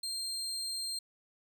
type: tone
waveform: 30% pulse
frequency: 4186 Hz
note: C8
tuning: in tune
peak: -32 dBFS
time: 0.03-0.99 s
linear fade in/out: 5 ms
effects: none